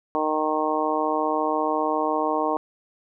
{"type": "harmonic tone", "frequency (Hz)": 154.5, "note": "D#3", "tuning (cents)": -12, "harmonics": [2, 3, 4, 5, 6, 7], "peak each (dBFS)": [-28, -28, -28, -28, -28, -28], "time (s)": [0.15, 2.57], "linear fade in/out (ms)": 0, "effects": []}